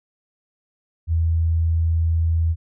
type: tone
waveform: sine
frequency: 82.2 Hz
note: E2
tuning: 4 cents flat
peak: -16 dBFS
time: 1.07-2.56 s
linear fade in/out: 50 ms
effects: none